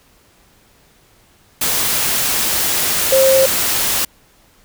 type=tone in noise; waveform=sine; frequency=532 Hz; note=C5; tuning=29 cents sharp; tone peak=-9 dBFS; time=3.12-3.46 s; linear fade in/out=5 ms; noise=white; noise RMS=-17 dBFS; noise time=1.61-4.05 s; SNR=+5 dB; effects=pink hiss -52 dBFS RMS until 4.64 s